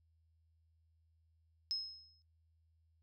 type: tone with exponential decay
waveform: sine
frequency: 5160 Hz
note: E8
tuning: 38 cents flat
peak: -32 dBFS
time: 1.71-2.22 s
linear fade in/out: 0 ms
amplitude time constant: 110 ms
effects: noise-tail reverb RT60 0.1 s tail -21 dB re dry + added 81 Hz sine -70 dBFS peak until 3.02 s